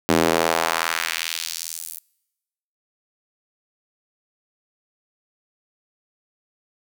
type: tone with high-pass filter sweep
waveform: square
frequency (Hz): 41.2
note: E1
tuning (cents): 0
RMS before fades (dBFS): -23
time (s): 0.09-1.99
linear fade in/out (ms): 0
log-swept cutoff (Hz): 260 to 12000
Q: 1.2
effects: noise-tail reverb RT60 1.0 s tail -26 dB re dry